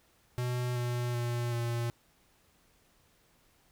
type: tone with pitch steps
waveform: square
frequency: 123.6 / 121.76 / 119.94 / 118.15 Hz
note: B2 / B2 / A#2 / A#2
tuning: +2 / -24 / +50 / +24 cents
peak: -31 dBFS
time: 0.38-1.9 s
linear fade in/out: 0 ms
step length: 380 ms
effects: pink hiss -67 dBFS RMS until 3.71 s